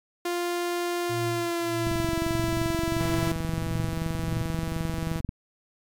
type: tone with pitch glide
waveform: sawtooth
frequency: 349.2 to 332.1 Hz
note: F4 to E4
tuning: 0 to +13 cents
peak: -22 dBFS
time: 0.25-3.32 s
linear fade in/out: 5 ms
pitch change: -87 cents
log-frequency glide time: 1.08-2.09 s
type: tone with tremolo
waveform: triangle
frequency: 117.4 Hz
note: A#2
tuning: 13 cents sharp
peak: -27 dBFS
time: 1.09-4.43 s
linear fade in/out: 10 ms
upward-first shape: sine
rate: 1.6 Hz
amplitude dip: 100%
type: click train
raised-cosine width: 5 ms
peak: -18 dBFS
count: 79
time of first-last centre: 1.87-5.291 s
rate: 22.8 Hz
type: tone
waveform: sawtooth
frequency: 163.4 Hz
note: E3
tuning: 15 cents flat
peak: -26 dBFS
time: 2.99-5.21 s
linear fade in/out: 20 ms
effects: MP3 96 kbps